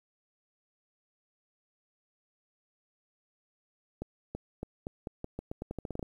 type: accelerating click train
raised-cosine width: 2 ms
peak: -23 dBFS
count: 16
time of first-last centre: 4.02-6.028 s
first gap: 330 ms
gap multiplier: 0.85
effects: 10-bit